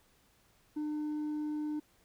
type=tone with hard clipping; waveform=triangle; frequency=301.4 Hz; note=D4; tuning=45 cents sharp; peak=-32 dBFS; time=0.76-1.8 s; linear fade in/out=10 ms; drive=1 dB; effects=pink hiss -68 dBFS RMS until 2.04 s